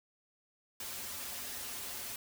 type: noise with comb filter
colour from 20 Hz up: white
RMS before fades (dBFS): -42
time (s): 0.8-2.16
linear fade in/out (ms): 2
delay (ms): 6.3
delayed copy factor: -0.7
effects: none